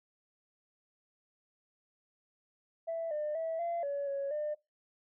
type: tone with pitch steps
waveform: sine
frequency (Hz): 661 / 601 / 652 / 683 / 566 / 556 / 600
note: E5 / D5 / E5 / F5 / C#5 / C#5 / D5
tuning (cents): +5 / +40 / -19 / -39 / +36 / +5 / +37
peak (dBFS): -31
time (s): 2.87-4.55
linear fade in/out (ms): 20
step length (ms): 240
effects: noise-tail reverb RT60 0.2 s tail -19 dB re dry + tanh soft clip ceiling -29 dBFS